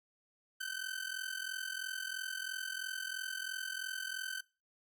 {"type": "ring-modulated tone", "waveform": "sawtooth", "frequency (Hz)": 1535, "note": "G6", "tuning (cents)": -37, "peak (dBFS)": -32, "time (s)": [0.6, 4.41], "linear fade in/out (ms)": 10, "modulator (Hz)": 21.5, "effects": ["noise-tail reverb RT60 0.3 s tail -22 dB re dry"]}